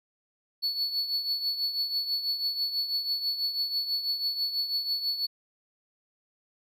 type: tone with tremolo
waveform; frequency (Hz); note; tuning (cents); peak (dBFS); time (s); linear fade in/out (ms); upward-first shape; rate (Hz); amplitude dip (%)
triangle; 4426; C#8; -3; -23; 0.62-5.27; 20; triangle; 6.1; 70
effects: none